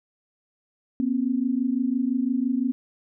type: tone pair together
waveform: sine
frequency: 242.1 / 268 Hz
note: B3 / C4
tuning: -34 / +42 cents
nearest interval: major second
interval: 176 cents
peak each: -24 dBFS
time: 1-2.72 s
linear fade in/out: 0 ms
effects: none